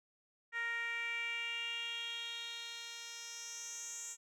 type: tone with band-pass filter sweep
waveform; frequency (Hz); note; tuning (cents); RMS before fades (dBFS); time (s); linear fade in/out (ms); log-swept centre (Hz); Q
10% pulse; 466.2; A#4; 0; -42; 0.52-4.17; 50; 1800 to 7300; 4.4
effects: none